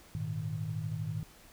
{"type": "chord", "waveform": "sine", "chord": "Ab suspended second", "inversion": "none", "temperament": "equal", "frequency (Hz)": [103.83, 116.54, 155.56], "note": ["Ab2", "Bb2", "Eb3"], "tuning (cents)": [0, 0, 0], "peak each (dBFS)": [-38, -39, -36], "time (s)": [0.15, 1.23], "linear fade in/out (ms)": 0, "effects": ["pink hiss -57 dBFS RMS until 1.52 s"]}